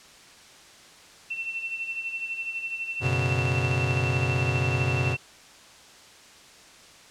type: tone with tremolo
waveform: sine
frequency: 2694 Hz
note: E7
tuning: 37 cents sharp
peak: -27 dBFS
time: 1.3-5.17 s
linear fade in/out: 10 ms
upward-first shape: sine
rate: 12 Hz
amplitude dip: 60%
type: chord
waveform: 45% pulse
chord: F# suspended fourth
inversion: none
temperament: just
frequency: 92.5 / 123.33 / 138.75 Hz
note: F#2 / B2 / C#3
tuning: 0 / -2 / +2 cents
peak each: -30 / -26 / -29 dBFS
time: 3-5.17 s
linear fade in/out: 50 ms
effects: white hiss -50 dBFS RMS until 7.1 s + low-pass 7000 Hz 12 dB/octave